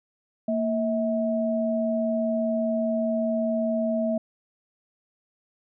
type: tone pair together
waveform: sine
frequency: 230.1 / 645 Hz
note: A#3 / E5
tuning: -22 / -38 cents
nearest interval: octave + tritone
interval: 1784 cents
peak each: -25 dBFS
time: 0.48-4.18 s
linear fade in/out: 5 ms
effects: none